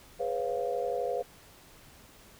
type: chord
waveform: sine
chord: C# dominant seventh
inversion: second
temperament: equal with one note detuned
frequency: 415.3 / 493.9 / 545.8 / 698.5 Hz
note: G#4 / B4 / C#5 / E#5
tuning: 0 / 0 / -27 / 0 cents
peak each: -37 / -32 / -35 / -35 dBFS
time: 0.19-1.23 s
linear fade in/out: 20 ms
effects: pink hiss -55 dBFS RMS until 2.39 s